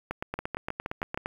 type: two click trains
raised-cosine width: 0.5 ms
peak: -16 / -16 dBFS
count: 6 / 11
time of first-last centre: 0.39-1.175 / 0.11-1.259 s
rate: 6.37 / 8.7 Hz
effects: 8-bit